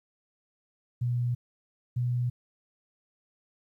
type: tone pair in turn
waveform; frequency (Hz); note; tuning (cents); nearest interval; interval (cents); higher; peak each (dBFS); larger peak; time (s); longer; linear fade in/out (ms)
sine; 121.7 / 122.69; B2 / B2; -25 / -11; unison; 14; second; -25; neither; 1.01-1.35 / 1.96-2.3; neither; 10
effects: 11-bit